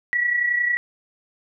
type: tone pair together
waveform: sine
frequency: 1907.9 / 1939 Hz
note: A#6 / B6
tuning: +40 / -32 cents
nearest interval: unison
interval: 28 cents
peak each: -27 / -19 dBFS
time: 0.13-0.77 s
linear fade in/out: 0 ms
effects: none